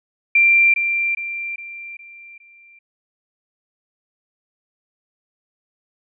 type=tone with echo; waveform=sine; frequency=2366 Hz; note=D7; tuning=12 cents sharp; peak=-10 dBFS; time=0.35-0.74 s; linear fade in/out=5 ms; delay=410 ms; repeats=5; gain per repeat=-7 dB; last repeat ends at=2.79 s; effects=none